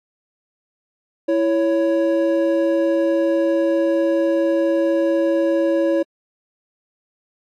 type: tone pair together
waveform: triangle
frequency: 331.7 / 556.2 Hz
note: E4 / C#5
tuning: +11 / +6 cents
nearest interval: major sixth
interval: 895 cents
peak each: -16 dBFS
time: 1.28-6.03 s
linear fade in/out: 10 ms
effects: AAC 64 kbps